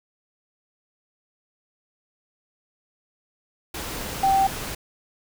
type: tone in noise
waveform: sine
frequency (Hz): 778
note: G5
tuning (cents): -13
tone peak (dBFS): -16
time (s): 4.23-4.47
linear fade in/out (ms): 5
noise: pink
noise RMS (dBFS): -32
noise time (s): 3.74-4.75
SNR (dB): +13
effects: none